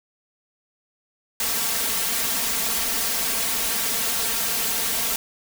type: noise with comb filter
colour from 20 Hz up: white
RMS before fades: -24 dBFS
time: 1.4-5.16 s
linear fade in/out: 2 ms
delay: 4.4 ms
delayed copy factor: +0.9
effects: none